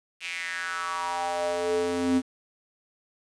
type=tone with high-pass filter sweep; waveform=square; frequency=87.31 Hz; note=F2; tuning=in tune; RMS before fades=-28 dBFS; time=0.2-2.22 s; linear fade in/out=50 ms; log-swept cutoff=2600 to 250 Hz; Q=5; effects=resampled to 22050 Hz + 8-bit